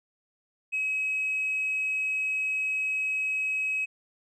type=tone with tanh clipping; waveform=triangle; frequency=2550 Hz; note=D#7; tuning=42 cents sharp; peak=-26 dBFS; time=0.72-3.86 s; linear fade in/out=20 ms; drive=5 dB; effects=none